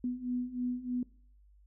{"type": "beating tone pair", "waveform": "sine", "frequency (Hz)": [245.8, 249], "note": ["B3", "B3"], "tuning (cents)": [-8, 14], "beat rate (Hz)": 3.2, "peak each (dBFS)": [-37, -34], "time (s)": [0.04, 1.03], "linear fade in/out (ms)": 2, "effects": ["noise-tail reverb RT60 0.5 s tail -22 dB re dry", "added 50 Hz sine -58 dBFS peak until 1.66 s"]}